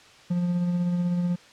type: tone with tremolo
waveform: triangle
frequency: 176 Hz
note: F3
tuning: 14 cents sharp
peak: -19 dBFS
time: 0.3-1.36 s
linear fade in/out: 10 ms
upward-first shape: sine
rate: 16 Hz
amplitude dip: 30%
effects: white hiss -51 dBFS RMS until 1.52 s + low-pass 5000 Hz 12 dB/octave